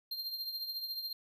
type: tone with tremolo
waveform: square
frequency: 4186 Hz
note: C8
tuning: in tune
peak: -35 dBFS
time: 0.11-1.13 s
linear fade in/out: 5 ms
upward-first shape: triangle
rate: 14 Hz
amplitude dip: 65%
effects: none